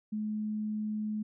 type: tone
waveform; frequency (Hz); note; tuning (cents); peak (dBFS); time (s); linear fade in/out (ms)
sine; 213.4; G#3; +47; -31; 0.12-1.23; 10
effects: none